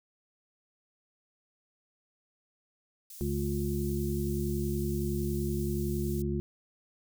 white high-pass noise, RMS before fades -47 dBFS, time 3.1-6.22 s, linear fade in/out 2 ms, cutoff 5900 Hz, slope 12 dB/octave
harmonic tone, 70.7 Hz, C#2, 35 cents sharp, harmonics 1 / 2 / 3 / 5, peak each -34 / -34 / -34 / -34 dBFS, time 3.21-6.4 s, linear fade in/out 0 ms
effects none

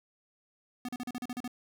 square tone bursts, 246.9 Hz, B3, in tune, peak -35 dBFS, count 9, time 0.85-1.478 s, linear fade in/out 2 ms, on 36 ms, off 38 ms, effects none

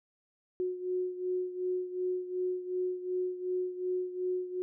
sine beating tone pair, 364.4 / 367.1 Hz, F#4 / F#4, -26 / -14 cents, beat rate 2.7 Hz, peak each -32 / -37 dBFS, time 0.6-4.62 s, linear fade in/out 0 ms, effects none

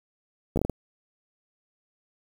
slowing click train, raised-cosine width 2 ms, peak -13 dBFS, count 6, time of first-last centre 0.56-0.697 s, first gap 13 ms, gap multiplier 1.38, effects 7-bit

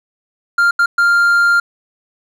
triangle tone bursts at uneven times, 1396.9 Hz, F6, in tune, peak -7 dBFS, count 3, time 0.58-0.71 / 0.79-0.86 / 0.98-1.6 s, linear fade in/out 5 ms, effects none

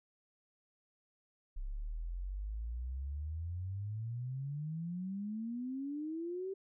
sine exponential sweep, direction up, 32.7 to 392 Hz, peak -37 dBFS, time 1.56-6.54 s, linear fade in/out 10 ms, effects none

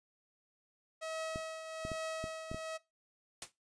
sawtooth tone with tremolo, 641 Hz, E5, 49 cents flat, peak -33 dBFS, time 1.01-2.78 s, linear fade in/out 20 ms, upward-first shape triangle, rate 1.2 Hz, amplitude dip 60%
clicks, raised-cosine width 3 ms, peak -28 dBFS, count 6, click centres 1.359 / 1.851 / 1.917 / 2.241 / 2.515 / 2.545 s
white noise with exponential decay, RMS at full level -37 dBFS, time 3.42-3.52 s, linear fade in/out 2 ms, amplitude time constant 20 ms
effects noise-tail reverb RT60 0.2 s tail -18 dB re dry + resampled to 22050 Hz

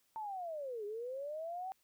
sine linear two-way sweep, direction down then up, 900 to 403.2 to 772 Hz, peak -39 dBFS, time 0.16-1.72 s, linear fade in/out 0 ms, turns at 0.85 s, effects white hiss -75 dBFS RMS until 1.83 s

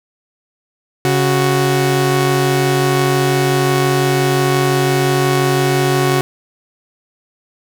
sawtooth tone pair together, 138.59 / 370 Hz, C#3 / F#4, 0 / 0 cents, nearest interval octave + perfect fourth, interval 1700 cents, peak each -11 dBFS, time 1.05-6.21 s, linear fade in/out 0 ms, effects none

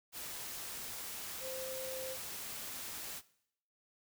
sine tone in noise, 522 Hz, C5, 4 cents flat, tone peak -42 dBFS, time 1.4-2.17 s, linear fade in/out 50 ms, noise white, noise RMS -44 dBFS, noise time 0.12-3.22 s, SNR -1 dB, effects noise-tail reverb RT60 0.7 s tail -19 dB re dry

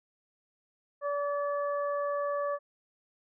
harmonic tone, 575 Hz, D5, 37 cents flat, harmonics 1 / 2 / 3, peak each -30 / -34 / -44 dBFS, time 1.01-2.59 s, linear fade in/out 50 ms, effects none

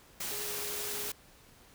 sine tone in noise, 415.6 Hz, G#4, 1 cent sharp, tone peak -44 dBFS, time 0.31-1.1 s, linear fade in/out 5 ms, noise white, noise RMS -37 dBFS, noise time 0.2-1.12 s, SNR -10 dB, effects pink hiss -59 dBFS RMS until 1.74 s

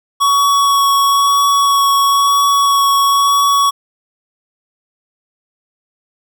square tone with vibrato, 1120 Hz, C#6, 18 cents sharp, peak -10 dBFS, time 0.2-3.71 s, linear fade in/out 20 ms, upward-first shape sine, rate 1 Hz, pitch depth 10 cents each way, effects none

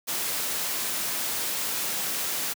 white noise, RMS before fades -29 dBFS, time 0.07-2.54 s, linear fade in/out 20 ms, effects high-pass 150 Hz 12 dB/octave

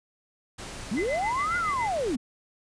pink noise, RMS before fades -39 dBFS, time 0.58-2.16 s, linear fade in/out 10 ms
sine linear two-way sweep, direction up then down, 174.61 to 1451 to 215 Hz, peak -25 dBFS, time 0.91-2.17 s, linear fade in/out 10 ms, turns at 1.57 s
sine tone with tremolo, 2039 Hz, C7, 45 cents flat, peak -29 dBFS, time 0.96-1.92 s, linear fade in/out 20 ms, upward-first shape triangle, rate 7.2 Hz, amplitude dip 100%
effects resampled to 22050 Hz

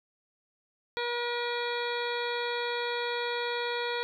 harmonic tone, 479.4 Hz, A#4, 48 cents sharp, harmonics 1 / 2 / 3 / 4 / 5 / 7 / 8 / 9, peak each -33 / -36 / -38 / -39 / -40 / -41 / -42 / -43 dBFS, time 0.97-4.03 s, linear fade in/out 0 ms, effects 11-bit

